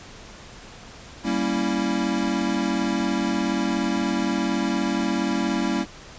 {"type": "chord", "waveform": "square", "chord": "G diminished seventh", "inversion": "none", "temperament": "equal", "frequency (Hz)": [196, 233.1, 277.2, 329.6], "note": ["G3", "Bb3", "Db4", "Fb4"], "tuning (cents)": [0, 0, 0, 0], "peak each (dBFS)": -28, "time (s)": [1.23, 5.86], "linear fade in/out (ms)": 50, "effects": ["pink hiss -43 dBFS RMS until 6.18 s", "resampled to 16000 Hz"]}